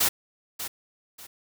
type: noise with echo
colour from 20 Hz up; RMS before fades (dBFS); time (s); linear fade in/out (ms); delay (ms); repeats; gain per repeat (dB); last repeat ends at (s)
white; -22; 0-0.09; 10; 590; 2; -11; 1.27
effects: none